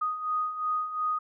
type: beating tone pair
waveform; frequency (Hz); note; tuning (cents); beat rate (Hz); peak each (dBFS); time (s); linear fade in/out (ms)
sine; 1242 / 1244.8; D#6 / D#6; -3 / 0; 2.8; -34 / -28; 0.01-1.19; 10
effects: none